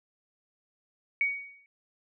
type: tone with exponential decay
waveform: sine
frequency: 2245 Hz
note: C#7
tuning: 21 cents sharp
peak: -21 dBFS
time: 1.21-1.66 s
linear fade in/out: 1 ms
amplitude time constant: 97 ms
effects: none